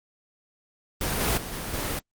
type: noise with level steps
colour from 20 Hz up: pink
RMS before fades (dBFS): -27 / -24 / -35 / -33 / -29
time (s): 1.01-1.99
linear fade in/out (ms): 2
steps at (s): 1.2 / 1.37 / 1.52 / 1.73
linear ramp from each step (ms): 10
effects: Opus 24 kbps